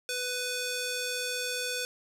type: tone with band-pass filter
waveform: square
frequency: 497.3 Hz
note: B4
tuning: 12 cents sharp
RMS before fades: -33 dBFS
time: 0.09-1.85 s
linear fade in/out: 0 ms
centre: 6000 Hz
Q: 0.58
effects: 10-bit